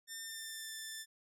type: tone with pitch glide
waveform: 10% pulse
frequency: 1800 to 1769.1 Hz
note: A6 to A6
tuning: +39 to +9 cents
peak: -34 dBFS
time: 0.07-1.06 s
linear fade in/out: 50 ms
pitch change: -30 cents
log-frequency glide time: 0.25-0.75 s
effects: none